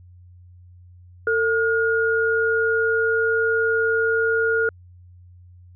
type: tone pair together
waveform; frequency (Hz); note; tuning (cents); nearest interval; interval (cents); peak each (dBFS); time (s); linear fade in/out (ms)
sine; 450.1 / 1429; A4 / F6; +39 / +39; octave + minor sixth; 2000; -20; 1.27-4.69; 2
effects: added 89 Hz sine -44 dBFS peak until 5.75 s